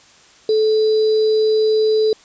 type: tone with sample-and-hold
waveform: sine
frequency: 433.7 Hz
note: A4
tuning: 25 cents flat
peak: -12 dBFS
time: 0.49-2.13 s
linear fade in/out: 2 ms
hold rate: 4410 Hz
effects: white hiss -48 dBFS RMS until 2.24 s + resampled to 16000 Hz